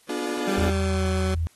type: chord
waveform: 35% pulse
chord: B diminished seventh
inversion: none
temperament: just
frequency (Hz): 246.9 / 296.3 / 355.6 / 426.7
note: B3 / D4 / F4 / Ab4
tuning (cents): 0 / +15 / +31 / +47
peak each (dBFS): -32 / -29 / -29 / -32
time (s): 0.09-0.7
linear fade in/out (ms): 5
type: tone with pitch glide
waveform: 20% pulse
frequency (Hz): 196 to 188.45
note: G3 to F#3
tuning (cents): 0 to +32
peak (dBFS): -20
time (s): 0.47-1.35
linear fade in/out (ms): 10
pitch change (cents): -68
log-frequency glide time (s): 0.62-1.08
type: tone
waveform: sine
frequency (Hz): 82.41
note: E2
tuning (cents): 0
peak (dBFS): -23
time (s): 0.58-1.47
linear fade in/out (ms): 0
effects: white hiss -58 dBFS RMS until 1.55 s + AAC 32 kbps